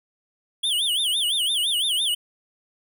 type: tone with vibrato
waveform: square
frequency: 3232 Hz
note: G#7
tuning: 48 cents flat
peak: -21 dBFS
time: 0.63-2.15 s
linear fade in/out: 10 ms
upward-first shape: sine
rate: 5.9 Hz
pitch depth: 210 cents each way
effects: none